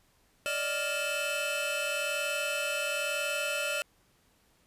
45% pulse tone cluster, 580 / 621 / 1396 / 2616 / 3045 Hz, D5 / D#5 / F6 / E7 / F#7, -22 / -3 / -1 / -14 / +49 cents, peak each -36 / -39 / -36 / -34 / -39 dBFS, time 0.46-3.82 s, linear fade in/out 0 ms, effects pink hiss -67 dBFS RMS until 4.66 s + resampled to 32000 Hz

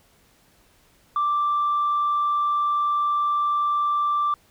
sine tone, 1174.7 Hz, D6, in tune, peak -18 dBFS, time 1.16-4.34 s, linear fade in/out 2 ms, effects tanh soft clip ceiling -16 dBFS + pink hiss -59 dBFS RMS until 4.5 s

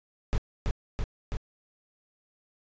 brown noise with echo, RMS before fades -24 dBFS, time 0.33-0.38 s, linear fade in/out 0 ms, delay 330 ms, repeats 3, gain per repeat -2 dB, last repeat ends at 1.37 s, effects resampled to 16000 Hz

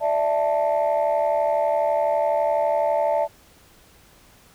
sine chord, D suspended second, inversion none, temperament equal, 587.3 / 659.3 / 880 Hz, D5 / E5 / A5, 0 / 0 / 0 cents, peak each -21 / -21 / -23 dBFS, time 0-3.28 s, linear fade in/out 50 ms, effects tanh soft clip ceiling -13 dBFS + pink hiss -53 dBFS RMS until 4.54 s

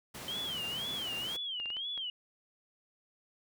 pink high-pass noise, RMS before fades -45 dBFS, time 0.14-1.37 s, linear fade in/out 10 ms, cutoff 110 Hz, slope 12 dB/octave
sine tone with vibrato, 3094 Hz, G7, 23 cents flat, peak -35 dBFS, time 0.28-2.1 s, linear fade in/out 2 ms, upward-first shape sine, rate 2 Hz, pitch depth 180 cents each way
clicks, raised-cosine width 0.3 ms, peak -31 dBFS, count 8, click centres 0.58 / 0.653 / 1.018 / 1.6 / 1.658 / 1.703 / 1.768 / 1.977 s
effects none

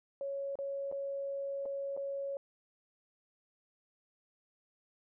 sine tone with dropouts, 554.4 Hz, C#5, in tune, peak -35 dBFS, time 0.21-2.37 s, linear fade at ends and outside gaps 1 ms, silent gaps 0.555-0.588 / 0.915-0.924 / 1.655-1.659 / 1.966-1.974 s, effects none

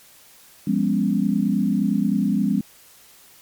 sine chord, C# dominant seventh, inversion first, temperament equal with one note detuned, 174.61 / 203.4 / 246.9 / 277.2 Hz, E#3 / G#3 / B3 / C#4, 0 / -36 / 0 / 0 cents, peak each -25 / -20 / -24 / -25 dBFS, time 0.67-2.61 s, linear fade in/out 5 ms, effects white hiss -50 dBFS RMS until 3.41 s + MP3 96 kbps

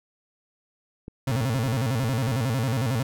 clicks, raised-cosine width 3 ms, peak -24 dBFS, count 11, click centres 1.081 / 1.295 / 1.351 / 1.425 / 1.561 / 1.662 / 1.742 / 2.033 / 2.095 / 2.29 / 2.338 s
35% pulse tone with vibrato, 122.7 Hz, B2, 11 cents flat, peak -21 dBFS, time 1.27-3.03 s, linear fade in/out 5 ms, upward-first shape square, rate 11 Hz, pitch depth 160 cents each way
effects none

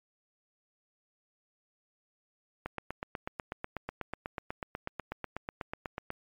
click train, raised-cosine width 0.5 ms, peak -20 dBFS, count 29, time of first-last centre 2.66-6.104 s, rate 8.13 Hz, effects MP3 96 kbps

